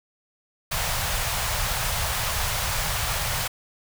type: band-stop noise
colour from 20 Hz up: pink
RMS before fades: -26 dBFS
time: 0.71-3.48 s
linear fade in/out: 10 ms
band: 140 to 600 Hz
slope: 24 dB/octave
effects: none